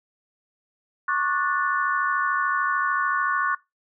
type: chord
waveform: sine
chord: D major seventh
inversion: third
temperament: just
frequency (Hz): 1101.2 / 1174.7 / 1468.3 / 1762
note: C#6 / D6 / F#6 / A6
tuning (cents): -12 / 0 / -14 / +2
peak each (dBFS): -25 / -30 / -25 / -30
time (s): 1.08-3.55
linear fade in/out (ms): 5
effects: noise-tail reverb RT60 0.2 s tail -20 dB re dry